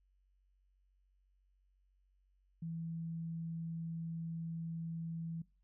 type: tone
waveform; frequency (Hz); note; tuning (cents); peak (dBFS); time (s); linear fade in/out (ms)
sine; 164.8; E3; 0; -39; 2.62-5.42; 5
effects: noise-tail reverb RT60 0.3 s tail -21 dB re dry + added 47 Hz sine -70 dBFS peak until 5.63 s